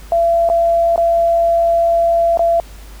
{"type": "tone with dropouts", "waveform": "sine", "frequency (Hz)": 676, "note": "E5", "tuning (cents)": 43, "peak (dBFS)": -10, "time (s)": [0.12, 2.6], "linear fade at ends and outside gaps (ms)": 1, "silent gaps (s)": [[0.49, 0.499], [0.96, 0.978], [2.373, 2.393]], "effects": ["added 50 Hz sine -33 dBFS peak until 3 s", "pink hiss -42 dBFS RMS until 3 s"]}